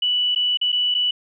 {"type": "tone with dropouts", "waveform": "sine", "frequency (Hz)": 2960, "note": "F#7", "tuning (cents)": 0, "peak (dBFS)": -17, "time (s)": [0.02, 1.11], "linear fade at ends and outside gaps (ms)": 5, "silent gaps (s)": [[0.349, 0.359], [0.573, 0.613], [0.72, 0.726], [0.943, 0.948]], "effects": []}